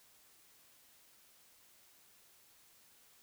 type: silence
effects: white hiss -65 dBFS RMS until 3.22 s